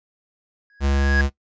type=tone with exponential growth; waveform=triangle; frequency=1658 Hz; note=G#6; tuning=3 cents flat; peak=-14 dBFS; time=0.7-1.21 s; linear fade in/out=1 ms; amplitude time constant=110 ms
type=tone; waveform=square; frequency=69.3 Hz; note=C#2; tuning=in tune; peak=-18 dBFS; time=0.8-1.3 s; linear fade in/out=50 ms
effects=noise-tail reverb RT60 0.1 s tail -18 dB re dry + resampled to 16000 Hz